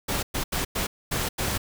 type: noise bursts at uneven times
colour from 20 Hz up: pink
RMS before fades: -27 dBFS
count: 6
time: 0.08-0.23 / 0.34-0.44 / 0.52-0.65 / 0.75-0.87 / 1.11-1.29 / 1.38-1.58 s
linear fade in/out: 10 ms
effects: none